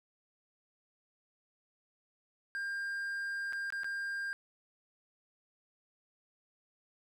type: tone with dropouts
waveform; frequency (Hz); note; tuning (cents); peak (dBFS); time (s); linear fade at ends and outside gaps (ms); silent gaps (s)
triangle; 1600; G6; +35; -33; 2.55-4.33; 0; 3.525-3.532 / 3.703-3.724 / 3.834-3.844
effects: none